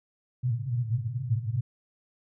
pink band-pass noise, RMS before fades -29 dBFS, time 0.43-1.61 s, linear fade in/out 5 ms, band 110 to 130 Hz, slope 96 dB/octave, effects none

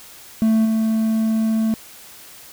triangle tone with level steps, 221.3 Hz, A3, 10 cents sharp, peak -11 / -14 dBFS, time 0.42-1.74 s, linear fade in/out 0 ms, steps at 0.65 s, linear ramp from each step 5 ms, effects white hiss -42 dBFS RMS until 2.52 s

